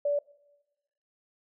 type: tone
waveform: sine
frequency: 578 Hz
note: D5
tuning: 28 cents flat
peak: -24 dBFS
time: 0.05-0.19 s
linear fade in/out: 5 ms
effects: noise-tail reverb RT60 1.0 s tail -21 dB re dry